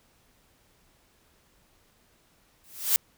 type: noise with exponential growth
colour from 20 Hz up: blue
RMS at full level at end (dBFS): -19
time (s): 2.64-2.96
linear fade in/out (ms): 0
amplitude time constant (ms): 68
effects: pink hiss -64 dBFS RMS until 3.17 s